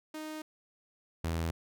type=tone pair in turn; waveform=sawtooth; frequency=310 / 82.42 Hz; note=D#4 / E2; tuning=-6 / 0 cents; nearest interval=octave + major seventh; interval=2294 cents; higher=first; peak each=-35 / -27 dBFS; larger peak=second; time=0.14-0.42 / 1.24-1.51 s; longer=first; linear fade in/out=5 ms; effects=none